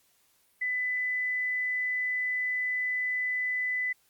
sine tone, 2000 Hz, B6, 21 cents sharp, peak -27 dBFS, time 0.61-3.93 s, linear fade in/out 10 ms, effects white hiss -67 dBFS RMS until 4.09 s + Opus 48 kbps

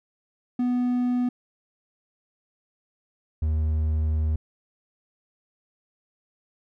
triangle tone pair in turn, 246.9 / 77.77 Hz, B3 / D#2, 0 / 0 cents, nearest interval octave + minor sixth, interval 2000 cents, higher first, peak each -19 dBFS, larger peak neither, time 0.59-1.29 / 3.42-4.36 s, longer second, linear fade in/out 5 ms, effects none

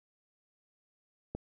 click, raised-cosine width 2 ms, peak -23 dBFS, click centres 1.35 s, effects none

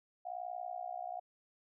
sine tone with amplitude modulation, 720 Hz, F#5, 47 cents flat, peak -35 dBFS, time 0.25-1.2 s, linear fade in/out 10 ms, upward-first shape sine, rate 60.9 Hz, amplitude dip 95%, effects none

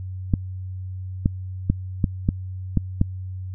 clicks, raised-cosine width 5 ms, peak -5 dBFS, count 7, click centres 0.338 / 1.259 / 1.7 / 2.042 / 2.289 / 2.773 / 3.014 s, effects added 93 Hz sine -29 dBFS peak until 3.54 s

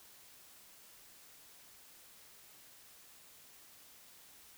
silence, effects white hiss -59 dBFS RMS until 4.57 s

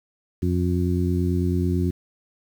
harmonic tone, 89.1 Hz, F2, 35 cents sharp, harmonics 1 / 2 / 3 / 4, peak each -22 / -25 / -27 / -28 dBFS, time 0.42-1.91 s, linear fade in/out 10 ms, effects 8-bit

